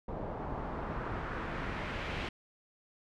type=noise with low-pass filter sweep; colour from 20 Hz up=pink; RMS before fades=-38 dBFS; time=0.08-2.29 s; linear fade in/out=5 ms; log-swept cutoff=720 to 2800 Hz; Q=1.4; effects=none